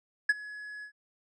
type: tone with ADSR envelope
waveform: triangle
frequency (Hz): 1690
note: G#6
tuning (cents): +30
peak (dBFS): -16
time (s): 0.29-0.92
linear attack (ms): 6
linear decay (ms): 31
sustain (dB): -22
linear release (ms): 90
effects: resampled to 24000 Hz